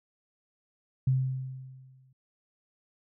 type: tone with exponential decay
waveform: sine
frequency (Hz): 130.81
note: C3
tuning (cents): 0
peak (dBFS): -20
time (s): 1.07-2.13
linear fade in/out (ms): 5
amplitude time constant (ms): 230
effects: none